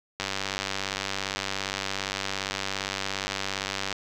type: click train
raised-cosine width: 0.2 ms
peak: -11 dBFS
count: 364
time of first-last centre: 0.2-3.927 s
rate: 97.4 Hz
effects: none